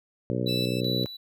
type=harmonic tone; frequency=61.74 Hz; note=B1; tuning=in tune; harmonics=2 / 3 / 4 / 5 / 6 / 7 / 8 / 9; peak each=-30 / -32 / -33 / -34 / -35 / -35 / -36 / -37 dBFS; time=0.3-1.06 s; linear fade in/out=0 ms
type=tone with tremolo; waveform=triangle; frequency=3951 Hz; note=B7; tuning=in tune; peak=-27 dBFS; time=0.46-1.17 s; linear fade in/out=10 ms; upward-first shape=square; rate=2.6 Hz; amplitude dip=65%
type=tone; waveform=sawtooth; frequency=2637 Hz; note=E7; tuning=in tune; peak=-35 dBFS; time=0.48-0.81 s; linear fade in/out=10 ms
effects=none